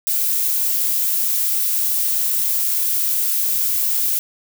violet noise, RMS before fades -19 dBFS, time 0.07-4.19 s, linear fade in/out 0 ms, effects none

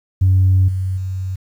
sine tone with level steps, 94 Hz, F#2, 28 cents sharp, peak -8 / -17 / -20 dBFS, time 0.21-1.36 s, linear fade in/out 10 ms, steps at 0.68 / 0.97 s, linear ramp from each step 5 ms, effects tanh soft clip ceiling -6 dBFS + 8-bit

